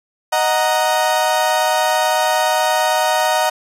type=chord; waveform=35% pulse; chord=D# minor; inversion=none; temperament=equal; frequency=622.3 / 740 / 932.3 Hz; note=D#5 / F#5 / A#5; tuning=0 / 0 / 0 cents; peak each=-17 dBFS; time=0.32-3.5 s; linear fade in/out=10 ms; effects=resampled to 32000 Hz